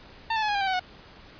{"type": "tone with pitch steps", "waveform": "sawtooth", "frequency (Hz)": [901, 874.8, 849.4, 824.8, 800.8, 777.6, 755, 733.1], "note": ["A5", "A5", "G#5", "G#5", "G5", "G5", "F#5", "F#5"], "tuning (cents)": [41, -10, 39, -12, 37, -14, 35, -16], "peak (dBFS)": -20, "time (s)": [0.3, 0.796], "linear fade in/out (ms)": 5, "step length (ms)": 62, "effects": ["pink hiss -49 dBFS RMS until 1.39 s", "resampled to 11025 Hz"]}